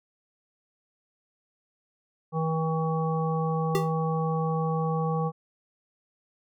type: harmonic tone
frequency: 160.5 Hz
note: E3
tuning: 46 cents flat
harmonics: 1 / 3 / 5 / 7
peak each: -26 / -31 / -33 / -34 dBFS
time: 2.32-5.32 s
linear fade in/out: 50 ms
type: tone with exponential decay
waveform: square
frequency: 392 Hz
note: G4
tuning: in tune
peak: -21 dBFS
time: 3.75-3.92 s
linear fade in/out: 0 ms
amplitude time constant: 35 ms
effects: none